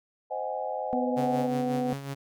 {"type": "chord", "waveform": "sine", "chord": "Ab dominant seventh", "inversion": "first", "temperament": "just", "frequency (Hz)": [519.1, 623, 747.5, 830.6], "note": ["C5", "Eb5", "Gb5", "Ab5"], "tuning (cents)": [-14, 2, 17, 0], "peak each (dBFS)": -35, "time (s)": [0.3, 1.48], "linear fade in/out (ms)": 20}
{"type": "harmonic tone", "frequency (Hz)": 250, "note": "B3", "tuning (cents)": 21, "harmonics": [1, 2, 3], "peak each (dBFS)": [-28, -31, -33], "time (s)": [0.93, 1.93], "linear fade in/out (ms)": 0}
{"type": "tone with tremolo", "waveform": "sawtooth", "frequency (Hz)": 138.59, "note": "C#3", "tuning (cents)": 0, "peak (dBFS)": -28, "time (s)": [1.16, 2.15], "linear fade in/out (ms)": 20, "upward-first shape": "sine", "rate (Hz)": 5.5, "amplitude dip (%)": 55}
{"effects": []}